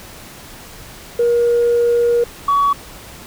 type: tone pair in turn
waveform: sine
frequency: 474.8 / 1129.3 Hz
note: A#4 / C#6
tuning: +32 / +32 cents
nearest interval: octave + minor third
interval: 1500 cents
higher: second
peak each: -10 dBFS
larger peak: neither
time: 1.19-2.24 / 2.48-2.73 s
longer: first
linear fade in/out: 5 ms
effects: tanh soft clip ceiling -8 dBFS + pink hiss -37 dBFS RMS until 3.26 s